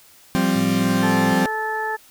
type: chord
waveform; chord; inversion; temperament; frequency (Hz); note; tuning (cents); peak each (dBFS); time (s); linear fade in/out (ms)
40% pulse; F suspended second; none; equal; 174.61 / 196 / 261.6; F3 / G3 / C4; 0 / 0 / 0; -22 / -20 / -20; 0.35-1.46; 0
type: tone with vibrato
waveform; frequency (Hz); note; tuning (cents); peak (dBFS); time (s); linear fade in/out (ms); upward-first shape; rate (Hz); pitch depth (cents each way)
sine; 110; A2; 0; -29; 0.55-1.33; 5; sine; 10; 11
type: harmonic tone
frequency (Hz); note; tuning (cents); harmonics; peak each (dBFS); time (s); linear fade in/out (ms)
435.9; A4; -16; 1 / 2 / 3 / 4; -29 / -25 / -35 / -26; 1.02-1.97; 20
effects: white hiss -50 dBFS RMS until 2.1 s